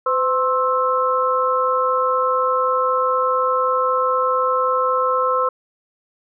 sine tone cluster, 510 / 1059 / 1314 Hz, C5 / C6 / E6, -44 / +21 / -6 cents, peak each -20 dBFS, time 0.06-5.49 s, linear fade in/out 5 ms, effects none

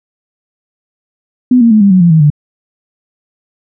sine tone with pitch steps, 250.1 / 232 / 215.2 / 199.65 / 185.21 / 171.81 / 159.38 / 147.85 Hz, B3 / A#3 / A3 / G3 / F#3 / F3 / D#3 / D3, +22 / -8 / -38 / +32 / +2 / -28 / +42 / +12 cents, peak -3 dBFS, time 1.51-2.302 s, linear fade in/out 5 ms, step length 99 ms, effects none

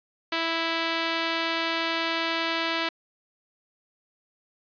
5% pulse tone, 329.6 Hz, E4, in tune, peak -13 dBFS, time 0.32-2.89 s, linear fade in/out 5 ms, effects resampled to 11025 Hz + 9-bit

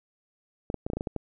clicks, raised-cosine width 2 ms, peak -17 dBFS, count 9, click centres 0.701 / 0.743 / 0.865 / 0.901 / 0.934 / 0.97 / 1.009 / 1.072 / 1.163 s, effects none

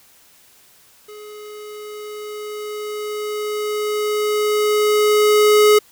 square tone with level ramp, 421.5 Hz, G#4, 26 cents sharp, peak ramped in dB -36 to -9 dBFS, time 1.08-5.79 s, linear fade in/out 10 ms, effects white hiss -51 dBFS RMS until 5.91 s

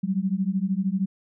sine beating tone pair, 185 / 198 Hz, F#3 / G3, 0 / +18 cents, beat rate 13 Hz, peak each -25 dBFS, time 0.03-1.06 s, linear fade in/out 10 ms, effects none

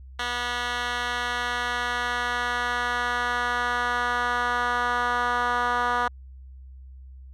10% pulse tone with band-pass filter sweep, 243.2 Hz, B3, 26 cents flat, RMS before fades -26 dBFS, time 0.19-6.08 s, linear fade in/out 5 ms, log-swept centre 2400 to 1200 Hz, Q 1.5, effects added 65 Hz sine -41 dBFS peak until 7.33 s

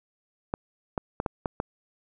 clicks, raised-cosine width 1 ms, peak -13 dBFS, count 6, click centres 0.539 / 0.978 / 1.201 / 1.262 / 1.458 / 1.601 s, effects none

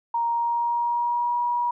sine tone with pitch glide, 935 to 961.8 Hz, A#5 to B5, +5 to -46 cents, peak -21 dBFS, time 0.14-1.71 s, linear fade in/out 5 ms, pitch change +49 cents, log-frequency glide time 0.25-1.37 s, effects none

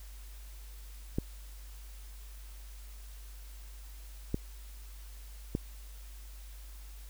clicks, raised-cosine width 3 ms, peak -17 dBFS, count 3, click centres 1.185 / 4.344 / 5.551 s, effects added 50 Hz sine -45 dBFS peak until 7.09 s + white hiss -57 dBFS RMS until 7.09 s

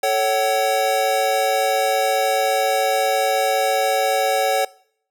square chord, F# minor, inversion first, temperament equal with one note detuned, 440 / 554.4 / 756.4 Hz, A4 / C#5 / F#5, 0 / 0 / +38 cents, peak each -26 / -21 / -21 dBFS, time 0.03-4.65 s, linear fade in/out 5 ms, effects noise-tail reverb RT60 0.6 s tail -22 dB re dry

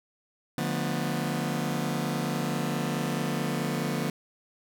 sawtooth chord, B half-diminished seventh, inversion first, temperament just, 148.16 / 177.8 / 222.2 / 246.9 Hz, D3 / F3 / A3 / B3, +16 / +31 / +17 / 0 cents, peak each -28 / -29 / -30 / -29 dBFS, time 0.58-4.1 s, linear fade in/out 2 ms, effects none

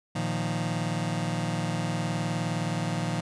sawtooth chord, Bb suspended fourth, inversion none, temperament just, 116.54 / 155.39 / 174.81 Hz, Bb2 / Eb3 / F3, 0 / -2 / +2 cents, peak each -28 / -27 / -27 dBFS, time 0.15-3.21 s, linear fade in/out 10 ms, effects resampled to 22050 Hz

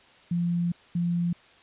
sine tone pair in turn, 172.8 / 172.8 Hz, F3 / F3, -18 / -18 cents, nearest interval unison, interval 0 cents, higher neither, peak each -23 dBFS, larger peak neither, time 0.31-0.72 / 0.95-1.33 s, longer first, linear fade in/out 5 ms, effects white hiss -55 dBFS RMS until 1.62 s + resampled to 8000 Hz

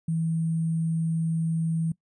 sine tone with sample-and-hold, 163.1 Hz, E3, 18 cents flat, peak -23 dBFS, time 0.08-1.92 s, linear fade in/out 5 ms, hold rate 8820 Hz, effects noise-tail reverb RT60 0.1 s tail -21 dB re dry + resampled to 22050 Hz

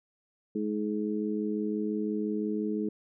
harmonic tone, 105.8 Hz, G#2, 33 cents sharp, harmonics 2 / 3 / 4, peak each -31 / -33 / -34 dBFS, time 0.55-2.89 s, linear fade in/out 5 ms, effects none

